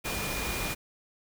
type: tone in noise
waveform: sine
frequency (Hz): 2425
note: D#7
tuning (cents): -45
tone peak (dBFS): -38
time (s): 0.04-0.75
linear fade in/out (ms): 20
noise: pink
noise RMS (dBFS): -33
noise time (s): 0.04-0.75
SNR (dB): -8
effects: none